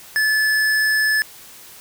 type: tone with tanh clipping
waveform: sine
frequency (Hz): 1732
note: A6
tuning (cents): -28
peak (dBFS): -17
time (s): 0.16-1.22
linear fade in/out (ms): 0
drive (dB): 17
effects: white hiss -42 dBFS RMS until 1.8 s